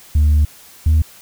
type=tone pair in turn; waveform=sine; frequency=75 / 78.24 Hz; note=D2 / D#2; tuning=+37 / +10 cents; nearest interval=minor second; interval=73 cents; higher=second; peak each=-7 dBFS; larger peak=neither; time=0.15-0.45 / 0.86-1.02 s; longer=first; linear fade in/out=5 ms; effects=tanh soft clip ceiling -8 dBFS + white hiss -43 dBFS RMS until 1.21 s

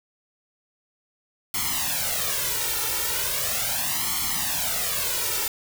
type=noise with flanger; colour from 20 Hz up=white; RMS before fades=-26 dBFS; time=1.54-5.48 s; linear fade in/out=2 ms; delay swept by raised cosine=0.93 to 2.23 ms; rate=0.38 Hz; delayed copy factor=+1; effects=none

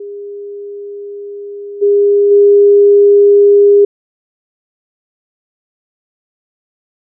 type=tone with level steps; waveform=sine; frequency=406 Hz; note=G#4; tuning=39 cents flat; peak=-23 / -6 / -3 dBFS; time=0-3.85 s; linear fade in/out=5 ms; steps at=1.81 / 2.3 s; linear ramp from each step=20 ms; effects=none

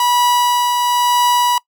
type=tone with tremolo; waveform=45% pulse; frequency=975 Hz; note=B5; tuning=23 cents flat; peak=-11 dBFS; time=0-1.58 s; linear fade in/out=2 ms; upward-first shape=triangle; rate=0.99 Hz; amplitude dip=35%; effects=noise-tail reverb RT60 0.1 s tail -23 dB re dry

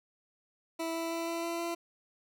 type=tone with pitch steps; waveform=20% pulse; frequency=328.7 / 330.8 / 332.9 / 335 / 337.2 / 339.3 Hz; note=E4 / E4 / E4 / E4 / E4 / F4; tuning=-5 / +6 / +17 / +28 / +39 / -50 cents; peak=-28 dBFS; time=0.79-1.75 s; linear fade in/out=10 ms; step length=160 ms; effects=none

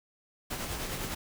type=noise with tremolo; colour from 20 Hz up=pink; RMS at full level=-34 dBFS; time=0.5-1.15 s; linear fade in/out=10 ms; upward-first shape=triangle; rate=9.8 Hz; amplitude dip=45%; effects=none

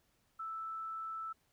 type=tone; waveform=sine; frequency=1318.5 Hz; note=E6; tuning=in tune; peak=-39 dBFS; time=0.39-1.33 s; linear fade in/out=10 ms; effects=pink hiss -75 dBFS RMS until 1.52 s

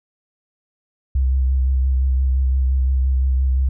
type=tone with vibrato; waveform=sine; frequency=65.41 Hz; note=C2; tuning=in tune; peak=-14 dBFS; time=1.15-3.69 s; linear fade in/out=5 ms; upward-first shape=sine; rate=5.8 Hz; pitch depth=29 cents each way; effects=none

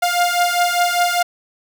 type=beating tone pair; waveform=sawtooth; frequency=702 / 707 Hz; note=F5 / F5; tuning=+9 / +21 cents; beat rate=5 Hz; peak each=-14 dBFS; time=0.02-1.23 s; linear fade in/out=10 ms; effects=none

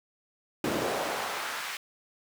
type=noise with high-pass filter sweep; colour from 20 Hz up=brown; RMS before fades=-32 dBFS; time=0.64-1.77 s; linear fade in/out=2 ms; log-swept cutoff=300 to 1900 Hz; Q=1.1; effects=none

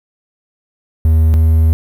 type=tone pair in turn; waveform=triangle; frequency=79.7 / 80.06 Hz; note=D#2 / D#2; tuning=+42 / +50 cents; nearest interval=unison; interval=8 cents; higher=second; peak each=-5 dBFS; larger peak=neither; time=1.05-1.34 / 1.34-1.73 s; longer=second; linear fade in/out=0 ms; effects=7-bit

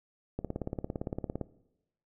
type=click train; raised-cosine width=2 ms; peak=-20 dBFS; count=19; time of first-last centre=0.39-1.413 s; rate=17.6 Hz; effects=noise-tail reverb RT60 0.9 s tail -19 dB re dry

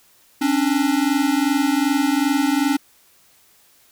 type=tone pair together; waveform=square; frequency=271.1 / 293.7 Hz; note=C#4 / D4; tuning=-38 / 0 cents; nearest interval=minor second; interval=138 cents; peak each=-20 dBFS; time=0.41-2.77 s; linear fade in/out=10 ms; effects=white hiss -55 dBFS RMS until 3.91 s

